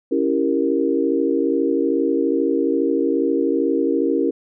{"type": "chord", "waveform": "sine", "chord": "C# diminished seventh", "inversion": "none", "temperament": "equal", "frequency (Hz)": [277.2, 329.6, 392, 466.2], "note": ["C#4", "E4", "G4", "Bb4"], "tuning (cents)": [0, 0, 0, 0], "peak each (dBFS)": [-21, -21, -23, -22], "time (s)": [0.11, 4.31], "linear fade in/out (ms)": 10, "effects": []}